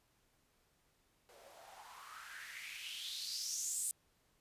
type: noise with band-pass filter sweep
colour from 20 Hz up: blue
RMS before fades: -45 dBFS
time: 1.29-3.91 s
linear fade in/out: 0 ms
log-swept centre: 480 to 9000 Hz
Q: 5
effects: pink hiss -75 dBFS RMS until 4.4 s + resampled to 32000 Hz